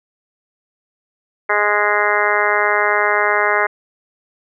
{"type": "harmonic tone", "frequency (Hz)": 207.7, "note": "G#3", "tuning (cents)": 0, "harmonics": [2, 3, 4, 5, 6, 7, 8, 9, 10], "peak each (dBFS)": [-22, -22, -22, -22, -22, -22, -22, -22, -22], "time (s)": [1.49, 3.67], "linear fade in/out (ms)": 10, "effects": []}